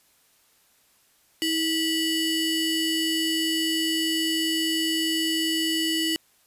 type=ring-modulated tone; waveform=35% pulse; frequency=1633 Hz; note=G#6; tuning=30 cents flat; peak=-18 dBFS; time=1.42-6.16 s; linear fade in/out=0 ms; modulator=1310 Hz; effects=white hiss -62 dBFS RMS until 6.46 s + resampled to 32000 Hz